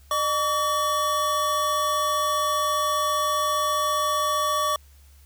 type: tone pair together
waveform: square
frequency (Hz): 605.6 / 1139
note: D#5 / C#6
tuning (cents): -47 / +47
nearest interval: major seventh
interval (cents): 1094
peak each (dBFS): -29 / -23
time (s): 0.11-4.76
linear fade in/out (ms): 2
effects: added 70 Hz sine -49 dBFS peak until 5.25 s + white hiss -59 dBFS RMS until 5.25 s